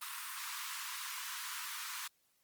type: high-pass noise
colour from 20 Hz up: pink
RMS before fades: -43 dBFS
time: 0.01-2.08 s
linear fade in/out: 10 ms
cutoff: 950 Hz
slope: 96 dB/octave
effects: white hiss -75 dBFS RMS until 2.43 s + Opus 32 kbps